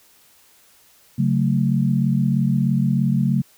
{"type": "chord", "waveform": "sine", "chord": "F# minor", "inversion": "second", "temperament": "just", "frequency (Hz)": [138.75, 185, 222], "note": ["C#3", "F#3", "A3"], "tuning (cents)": [2, 0, 16], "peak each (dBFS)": [-19, -21, -21], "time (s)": [1.18, 3.42], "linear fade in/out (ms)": 10, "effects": ["white hiss -54 dBFS RMS until 3.57 s"]}